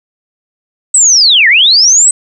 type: linear two-way sweep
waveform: sine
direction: down then up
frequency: 8180 to 1743 to 8180 Hz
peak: -3 dBFS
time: 0.94-2.11 s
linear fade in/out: 5 ms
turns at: 1.48 s
effects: none